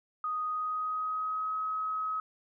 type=tone with pitch glide; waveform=sine; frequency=1244.5 to 1274.3 Hz; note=D#6 to D#6; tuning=0 to +41 cents; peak=-30 dBFS; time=0.24-2.2 s; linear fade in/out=2 ms; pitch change=+41 cents; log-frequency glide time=0.46-1.56 s; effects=none